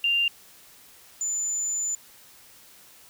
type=tone pair in turn; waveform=sine; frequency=2790 / 7030 Hz; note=F7 / A8; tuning=-2 / -2 cents; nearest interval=octave + major third; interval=1600 cents; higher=second; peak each=-20 / -25 dBFS; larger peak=first; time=0.04-0.28 / 1.21-1.95 s; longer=second; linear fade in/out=2 ms; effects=white hiss -52 dBFS RMS until 3.09 s